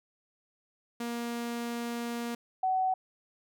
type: tone pair in turn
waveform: sawtooth / sine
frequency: 236.2 / 751.4 Hz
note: A#3 / F#5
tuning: +23 / +26 cents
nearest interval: octave + minor sixth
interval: 2003 cents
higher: second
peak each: -29 / -25 dBFS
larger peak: second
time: 1-2.35 / 2.63-2.94 s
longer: first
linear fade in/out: 5 ms
effects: none